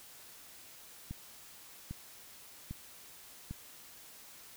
click train, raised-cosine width 5 ms, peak -28 dBFS, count 4, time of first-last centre 1.11-3.51 s, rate 1.25 Hz, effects white hiss -54 dBFS RMS until 4.56 s

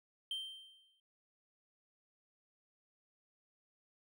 triangle tone with exponential decay, 3136 Hz, G7, in tune, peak -34 dBFS, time 0.31-1 s, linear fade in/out 2 ms, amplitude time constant 150 ms, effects none

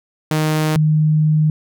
sawtooth / sine tone pair in turn, 155.1 / 154.12 Hz, D#3 / D#3, -5 / -16 cents, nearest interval unison, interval 11 cents, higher first, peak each -11 dBFS, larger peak neither, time 0.31-0.76 / 0.76-1.5 s, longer second, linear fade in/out 2 ms, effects none

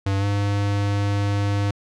square tone with pitch glide, 98 to 101.22 Hz, G2 to G#2, 0 to -44 cents, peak -20 dBFS, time 0.06-1.71 s, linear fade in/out 5 ms, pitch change +56 cents, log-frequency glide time 0.18-0.25 s, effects low-pass 6000 Hz 12 dB/octave

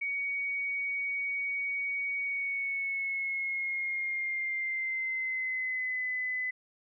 sine tone with pitch glide, 2245 to 2012 Hz, C#7 to B6, +21 to +32 cents, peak -30 dBFS, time 0.01-6.51 s, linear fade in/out 10 ms, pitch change -189 cents, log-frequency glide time 2.21-6.05 s, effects none

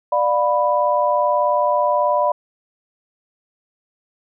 sine chord, B diminished, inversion first, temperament just, 592.7 / 711.2 / 987.8 Hz, D5 / F5 / B5, +16 / +31 / 0 cents, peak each -18 / -22 / -18 dBFS, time 0.12-2.32 s, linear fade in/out 5 ms, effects none

